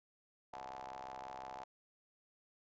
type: ring-modulated tone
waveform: sawtooth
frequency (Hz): 65.7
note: C2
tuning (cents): +8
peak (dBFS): -39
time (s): 0.53-1.64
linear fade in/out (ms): 5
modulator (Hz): 800
effects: resampled to 16000 Hz